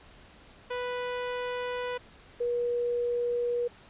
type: tone pair in turn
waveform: sawtooth / sine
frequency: 493.9 / 481.2 Hz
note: B4 / B4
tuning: 0 / -45 cents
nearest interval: unison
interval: 45 cents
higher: first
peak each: -27 / -26 dBFS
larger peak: second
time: 0.7-1.98 / 2.4-3.68 s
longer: neither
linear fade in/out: 10 ms
effects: pink hiss -54 dBFS RMS until 3.89 s + resampled to 8000 Hz